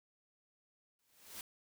white noise with exponential growth, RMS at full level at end -44 dBFS, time 0.99-1.41 s, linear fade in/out 1 ms, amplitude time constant 91 ms, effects none

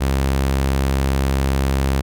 sawtooth tone, 67.5 Hz, C#2, 45 cents flat, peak -12 dBFS, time 0-2.02 s, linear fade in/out 20 ms, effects none

